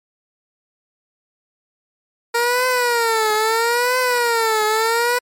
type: tone with vibrato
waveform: 15% pulse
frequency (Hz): 466.2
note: A#4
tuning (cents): 0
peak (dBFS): -9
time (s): 2.34-5.19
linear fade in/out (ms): 10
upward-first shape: triangle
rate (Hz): 0.76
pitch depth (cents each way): 160
effects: MP3 64 kbps

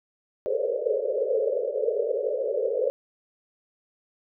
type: band-pass noise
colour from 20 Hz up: pink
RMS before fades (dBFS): -26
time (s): 0.46-2.9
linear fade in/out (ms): 0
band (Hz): 420 to 580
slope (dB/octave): 96
effects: none

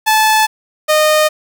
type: tone pair in turn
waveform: sawtooth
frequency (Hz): 869 / 614.5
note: A5 / D#5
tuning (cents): -22 / -22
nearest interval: tritone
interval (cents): 600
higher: first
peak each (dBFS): -5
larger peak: neither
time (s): 0.06-0.47 / 0.88-1.29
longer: neither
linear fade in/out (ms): 20
effects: 7-bit

